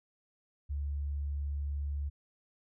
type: tone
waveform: sine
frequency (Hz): 71.6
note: D2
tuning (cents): -43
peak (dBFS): -32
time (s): 0.69-2.1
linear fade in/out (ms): 20
effects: none